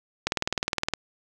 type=click train; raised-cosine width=0.2 ms; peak=-7 dBFS; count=14; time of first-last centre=0.27-0.937 s; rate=19.5 Hz; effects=none